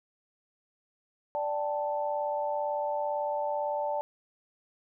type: chord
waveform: sine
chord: D suspended fourth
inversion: none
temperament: just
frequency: 587.3 / 783.1 / 881 Hz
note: D5 / G5 / A5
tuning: 0 / -2 / +2 cents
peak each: -31 / -37 / -32 dBFS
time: 1.35-4.01 s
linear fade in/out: 0 ms
effects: none